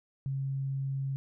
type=tone; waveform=sine; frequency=135.9 Hz; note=C#3; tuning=34 cents flat; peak=-30 dBFS; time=0.26-1.16 s; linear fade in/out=0 ms; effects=none